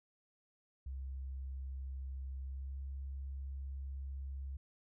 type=tone with pitch glide; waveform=sine; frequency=66.5 to 67.86 Hz; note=C2 to C#2; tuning=+29 to -36 cents; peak=-40 dBFS; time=0.86-4.57 s; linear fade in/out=5 ms; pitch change=+35 cents; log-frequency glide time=2.42-2.8 s; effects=none